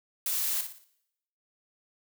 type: noise with echo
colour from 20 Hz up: blue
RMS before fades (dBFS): -30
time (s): 0.26-0.61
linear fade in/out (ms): 2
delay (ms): 58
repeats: 4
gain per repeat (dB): -8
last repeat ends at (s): 0.842
effects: noise-tail reverb RT60 0.8 s tail -20 dB re dry